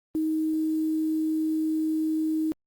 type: tone with quantisation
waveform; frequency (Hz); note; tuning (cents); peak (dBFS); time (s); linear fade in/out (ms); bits
sine; 314.4; D#4; +18; -23; 0.15-2.52; 0; 8
effects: Opus 24 kbps